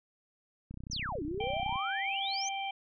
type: click train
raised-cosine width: 5 ms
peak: -31 dBFS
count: 34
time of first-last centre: 0.71-1.758 s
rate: 31.5 Hz
type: exponential two-way sweep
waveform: sine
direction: down then up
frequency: 6440 to 277.9 to 6440 Hz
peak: -34 dBFS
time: 0.91-2.49 s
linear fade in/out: 5 ms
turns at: 1.23 s
type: harmonic tone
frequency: 784 Hz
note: G5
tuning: in tune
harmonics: 1 / 3 / 4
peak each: -35 / -40 / -41 dBFS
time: 1.4-2.71 s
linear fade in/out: 5 ms
effects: none